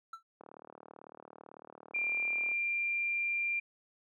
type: tone with exponential decay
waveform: triangle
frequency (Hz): 1335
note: E6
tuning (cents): +22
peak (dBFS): -36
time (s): 0.13-0.23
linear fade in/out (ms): 5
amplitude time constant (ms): 21
type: click train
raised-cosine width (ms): 1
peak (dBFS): -35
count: 81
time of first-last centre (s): 0.41-2.515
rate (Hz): 38
type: tone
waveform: sine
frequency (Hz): 2382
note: D7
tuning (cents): +24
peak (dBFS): -30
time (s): 1.94-3.6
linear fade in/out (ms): 10
effects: high-pass 300 Hz 12 dB/octave